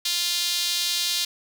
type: tone with high-pass filter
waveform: sawtooth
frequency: 349.2 Hz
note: F4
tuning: in tune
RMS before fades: -25 dBFS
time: 0.05-1.25 s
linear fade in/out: 5 ms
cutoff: 3900 Hz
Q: 2.4
effects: none